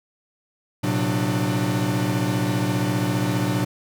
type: tone cluster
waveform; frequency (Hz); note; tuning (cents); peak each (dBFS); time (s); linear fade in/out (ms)
45% pulse; 113.7 / 128.7 / 183.8 / 296.6; A#2 / C3 / F#3 / D4; -43 / -28 / -11 / +17; -26; 0.83-3.65; 10
effects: none